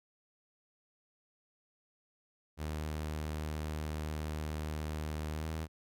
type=tone with pitch glide; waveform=sawtooth; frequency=76.8 to 79.32 Hz; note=D#2 to D#2; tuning=-22 to +34 cents; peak=-32 dBFS; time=2.57-5.68 s; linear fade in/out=50 ms; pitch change=+56 cents; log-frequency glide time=5.35-5.47 s; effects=none